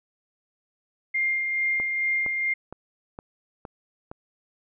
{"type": "tone with tremolo", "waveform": "sine", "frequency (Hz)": 2112, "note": "C7", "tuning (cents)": 16, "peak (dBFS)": -21, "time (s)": [1.14, 2.54], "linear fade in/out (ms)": 10, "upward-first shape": "sine", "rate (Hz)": 2.3, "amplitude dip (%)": 35}
{"type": "click train", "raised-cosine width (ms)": 1, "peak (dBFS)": -23, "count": 6, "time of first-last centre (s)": [1.8, 4.115], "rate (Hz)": 2.16}
{"effects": []}